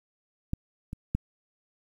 clicks, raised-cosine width 5 ms, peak -16 / -23 / -13 dBFS, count 3, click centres 0.534 / 0.931 / 1.15 s, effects 9-bit

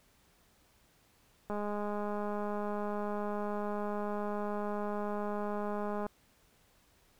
click train, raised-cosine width 1 ms, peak -24 dBFS, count 946, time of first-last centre 1.5-6.065 s, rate 207 Hz, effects pink hiss -67 dBFS RMS until 7.19 s

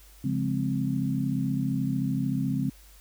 sine chord, Db major seventh, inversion none, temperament equal, 138.59 / 174.61 / 207.7 / 261.6 Hz, Db3 / F3 / Ab3 / C4, 0 / 0 / 0 / 0 cents, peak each -29 / -33 / -31 / -29 dBFS, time 0.24-2.7 s, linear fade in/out 5 ms, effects added 50 Hz sine -51 dBFS peak until 3 s + white hiss -56 dBFS RMS until 3 s

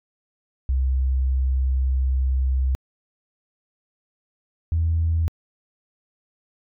sine tone pair in turn, 65.41 / 81.84 Hz, C2 / E2, 0 / -12 cents, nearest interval major third, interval 388 cents, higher second, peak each -17 dBFS, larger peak neither, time 0.69-2.75 / 4.72-5.28 s, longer first, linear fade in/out 0 ms, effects tanh soft clip ceiling -13 dBFS

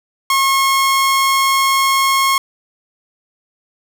sawtooth tone, 1084 Hz, C#6, 39 cents flat, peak -8 dBFS, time 0.3-2.38 s, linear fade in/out 2 ms, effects none

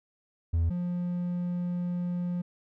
triangle tone pair in turn, 83.5 / 176.58 Hz, E2 / F3, +23 / +19 cents, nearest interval octave + minor second, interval 1296 cents, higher second, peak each -20 / -26 dBFS, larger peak first, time 0.53-0.7 / 0.7-2.42 s, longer second, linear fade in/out 10 ms, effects tanh soft clip ceiling -17 dBFS

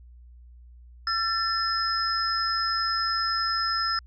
sine tone cluster, 1345 / 1768 / 5120 Hz, E6 / A6 / D#8, +34 / +8 / +49 cents, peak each -27 / -31 / -27 dBFS, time 1.07-3.99 s, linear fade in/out 2 ms, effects added 60 Hz sine -46 dBFS peak until 4.06 s

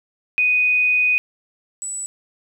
sine tone pair in turn, 2489 / 7902 Hz, D#7 / B8, 0 / 0 cents, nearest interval octave + minor sixth, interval 2000 cents, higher second, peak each -14 / -25 dBFS, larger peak first, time 0.38-1.18 / 1.82-2.06 s, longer first, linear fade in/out 0 ms, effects 9-bit

